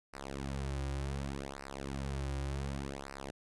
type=tone with flanger; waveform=sawtooth; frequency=68.6 Hz; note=C#2; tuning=17 cents flat; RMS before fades=-39 dBFS; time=0.13-3.31 s; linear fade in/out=10 ms; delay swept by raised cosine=0.29 to 4.59 ms; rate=0.67 Hz; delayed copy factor=-0.95; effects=resampled to 24000 Hz